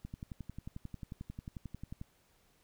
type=click train; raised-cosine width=5 ms; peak=-30 dBFS; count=23; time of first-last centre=0.05-2.014 s; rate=11.2 Hz; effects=pink hiss -70 dBFS RMS until 2.63 s